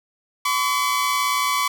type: tone pair together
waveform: sawtooth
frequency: 1021 / 1139.4 Hz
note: C6 / C#6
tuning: -43 / +47 cents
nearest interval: major second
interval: 190 cents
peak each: -20 / -17 dBFS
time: 0.45-1.68 s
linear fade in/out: 5 ms
effects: none